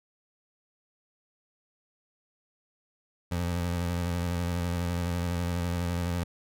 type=tone with vibrato; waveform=25% pulse; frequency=87 Hz; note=F2; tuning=6 cents flat; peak=-24 dBFS; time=3.31-6.24 s; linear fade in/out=10 ms; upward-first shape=square; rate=12 Hz; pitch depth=28 cents each way; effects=none